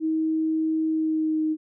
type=tone with pitch glide; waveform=sine; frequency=317.4 to 312.1 Hz; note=D#4 to D#4; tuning=+35 to +5 cents; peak=-21 dBFS; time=0-1.57 s; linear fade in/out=50 ms; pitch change=-30 cents; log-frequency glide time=0.87-1.43 s; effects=none